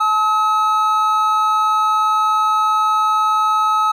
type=tone pair together; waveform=triangle; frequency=863 / 1280.4 Hz; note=A5 / D#6; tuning=-34 / +49 cents; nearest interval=perfect fifth; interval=683 cents; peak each=-18 / -12 dBFS; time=0-3.92 s; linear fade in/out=10 ms; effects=none